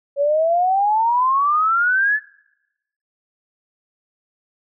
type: exponential sweep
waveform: sine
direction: up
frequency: 554.4 to 1756 Hz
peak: -14 dBFS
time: 0.16-2.2 s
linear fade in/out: 50 ms
effects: noise-tail reverb RT60 0.9 s tail -23 dB re dry